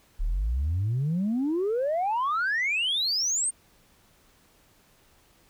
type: exponential sweep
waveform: sine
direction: up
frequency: 34.66 to 8900 Hz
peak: -22 dBFS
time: 0.19-3.51 s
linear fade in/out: 20 ms
effects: tanh soft clip ceiling -21 dBFS + pink hiss -61 dBFS RMS until 5.49 s